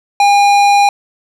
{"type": "tone with tanh clipping", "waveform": "sine", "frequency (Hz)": 810, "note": "G#5", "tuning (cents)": -43, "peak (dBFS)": -8, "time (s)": [0.2, 0.89], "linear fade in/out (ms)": 2, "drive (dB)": 16, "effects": []}